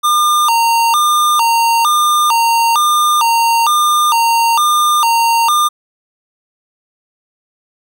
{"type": "tone with vibrato", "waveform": "square", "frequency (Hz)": 1054, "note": "C6", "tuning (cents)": 12, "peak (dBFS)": -10, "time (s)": [0.03, 5.69], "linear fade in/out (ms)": 20, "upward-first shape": "square", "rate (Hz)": 1.1, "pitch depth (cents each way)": 230, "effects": []}